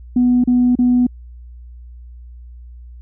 sine tone bursts, 246.9 Hz, B3, in tune, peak -9 dBFS, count 3, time 0.16-1.068 s, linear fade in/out 5 ms, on 280 ms, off 34 ms, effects tanh soft clip ceiling -6 dBFS + added 60 Hz sine -34 dBFS peak until 3.01 s

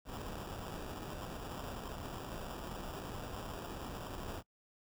pink noise with sample-and-hold, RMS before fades -44 dBFS, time 0.05-4.43 s, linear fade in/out 50 ms, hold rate 2100 Hz, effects noise-tail reverb RT60 0.1 s tail -23 dB re dry

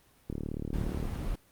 click train, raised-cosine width 3 ms, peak -22 dBFS, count 29, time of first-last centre 0.3-1.055 s, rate 37.1 Hz
brown noise, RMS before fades -34 dBFS, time 0.73-1.36 s, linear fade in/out 10 ms
effects pink hiss -63 dBFS RMS until 1.51 s + Opus 32 kbps

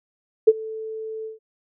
sine tone with ADSR envelope, 440 Hz, A4, in tune, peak -6 dBFS, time 0.47-1.39 s, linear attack 12 ms, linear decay 39 ms, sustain -23 dB, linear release 140 ms, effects none

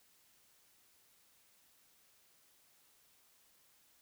silence, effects white hiss -69 dBFS RMS until 4.01 s

